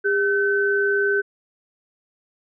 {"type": "tone pair together", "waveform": "sine", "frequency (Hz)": [403.2, 1525.5], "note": ["G4", "G6"], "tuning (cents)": [49, -48], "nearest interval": "octave + major seventh", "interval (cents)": 2303, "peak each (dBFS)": -20, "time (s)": [0.04, 1.22], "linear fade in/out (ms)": 20, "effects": []}